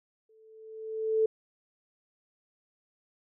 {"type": "tone with exponential growth", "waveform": "sine", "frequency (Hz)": 440, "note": "A4", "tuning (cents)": 0, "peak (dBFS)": -20, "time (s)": [0.29, 1.26], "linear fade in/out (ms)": 5, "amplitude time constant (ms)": 210, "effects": []}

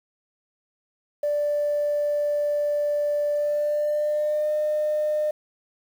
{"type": "tone with pitch glide", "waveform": "sine", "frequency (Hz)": [587.3, 605.6], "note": ["D5", "D#5"], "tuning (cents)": [0, -47], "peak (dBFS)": -20, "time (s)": [1.23, 5.31], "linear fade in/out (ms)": 5, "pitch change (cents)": 53, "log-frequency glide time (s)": [3.32, 4.52], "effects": ["tanh soft clip ceiling -16 dBFS", "8-bit"]}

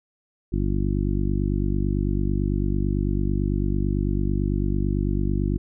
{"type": "harmonic tone", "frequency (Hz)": 49, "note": "G1", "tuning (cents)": 0, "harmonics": [1, 2, 3, 4, 5, 6, 7], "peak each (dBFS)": [-24, -27, -29, -30, -31, -32, -32], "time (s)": [0.52, 5.58], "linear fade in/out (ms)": 10, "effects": []}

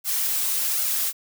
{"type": "noise with flanger", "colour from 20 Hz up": "blue", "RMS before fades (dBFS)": -24, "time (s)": [0.04, 1.13], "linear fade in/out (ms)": 50, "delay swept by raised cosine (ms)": [1.4, 6.8], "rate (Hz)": 1.3, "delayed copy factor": 0.7, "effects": []}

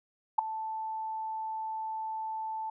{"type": "tone with ADSR envelope", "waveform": "sine", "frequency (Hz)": 880, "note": "A5", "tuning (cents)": 0, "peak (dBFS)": -16, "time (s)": [0.38, 2.7], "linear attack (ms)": 10, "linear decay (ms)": 4, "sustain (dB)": -17, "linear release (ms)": 5, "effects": []}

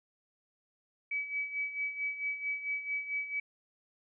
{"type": "tone with tremolo", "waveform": "sine", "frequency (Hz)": 2285, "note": "D7", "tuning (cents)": -48, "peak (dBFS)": -30, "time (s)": [1.11, 3.4], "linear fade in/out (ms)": 5, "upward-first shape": "sine", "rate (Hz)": 4.5, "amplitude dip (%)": 70, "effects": []}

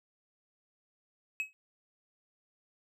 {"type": "tone with exponential decay", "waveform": "triangle", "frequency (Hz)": 2560, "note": "D#7", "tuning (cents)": 49, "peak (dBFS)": -26, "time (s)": [1.4, 1.53], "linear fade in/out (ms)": 0, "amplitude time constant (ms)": 27, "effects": []}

